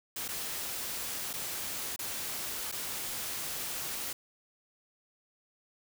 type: noise with dropouts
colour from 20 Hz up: white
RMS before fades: -37 dBFS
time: 0.16-4.13 s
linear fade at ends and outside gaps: 5 ms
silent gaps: 0.281-0.286 / 1.331-1.336 / 1.962-1.99 / 2.716-2.723 s
effects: none